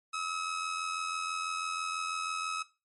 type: tone with amplitude modulation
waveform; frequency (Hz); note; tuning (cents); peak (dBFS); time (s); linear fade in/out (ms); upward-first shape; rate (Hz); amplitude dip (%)
sawtooth; 1283; E6; -47; -27; 0.13-2.63; 10; sine; 86.1; 55
effects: noise-tail reverb RT60 0.3 s tail -19 dB re dry + MP3 48 kbps